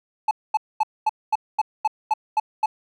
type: tone bursts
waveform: triangle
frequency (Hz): 864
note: A5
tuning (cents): -32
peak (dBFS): -14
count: 10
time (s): 0.28-2.66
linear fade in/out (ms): 5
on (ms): 31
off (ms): 230
effects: none